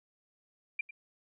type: tone with echo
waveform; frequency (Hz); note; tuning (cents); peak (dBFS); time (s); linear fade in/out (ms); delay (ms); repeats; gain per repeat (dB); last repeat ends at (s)
sine; 2380; D7; +22; -29; 0.79-0.81; 5; 99; 1; -15; 0.909
effects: none